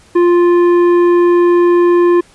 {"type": "tone with tanh clipping", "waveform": "triangle", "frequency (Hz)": 349.2, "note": "F4", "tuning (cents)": 0, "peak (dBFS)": -8, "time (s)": [0.15, 2.21], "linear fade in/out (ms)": 10, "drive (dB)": 14, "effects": ["pink hiss -46 dBFS RMS until 2.34 s", "resampled to 24000 Hz"]}